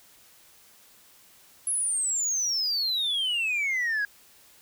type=exponential sweep; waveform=sine; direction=down; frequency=10950 to 1621 Hz; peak=-22 dBFS; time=1.67-4.05 s; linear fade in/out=2 ms; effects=tanh soft clip ceiling -23 dBFS + white hiss -56 dBFS RMS until 4.61 s